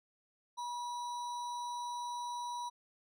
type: tone with sample-and-hold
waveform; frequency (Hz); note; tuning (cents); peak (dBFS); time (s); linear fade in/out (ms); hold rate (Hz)
sine; 966; B5; -39; -37; 0.57-2.7; 20; 4900
effects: low-pass 8000 Hz 12 dB/octave